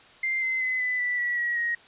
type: tone with pitch steps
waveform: sine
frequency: 2093 / 2062 / 2031 / 2001 / 1971 / 1941.6 / 1912.6 / 1884.1 Hz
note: C7 / C7 / B6 / B6 / B6 / B6 / A#6 / A#6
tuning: 0 / -26 / +48 / +22 / -4 / -30 / +44 / +18 cents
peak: -24 dBFS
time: 0.23-1.75 s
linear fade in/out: 5 ms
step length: 190 ms
effects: white hiss -52 dBFS RMS until 1.87 s + resampled to 8000 Hz